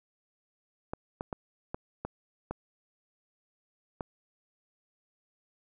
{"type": "clicks", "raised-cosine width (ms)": 1, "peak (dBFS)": -20, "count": 7, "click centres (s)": [0.935, 1.209, 1.328, 1.745, 2.05, 2.51, 4.008], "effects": []}